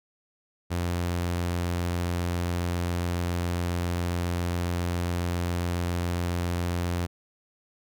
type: tone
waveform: sawtooth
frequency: 87.31 Hz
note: F2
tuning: in tune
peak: -22 dBFS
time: 0.7-7.07 s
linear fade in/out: 20 ms
effects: none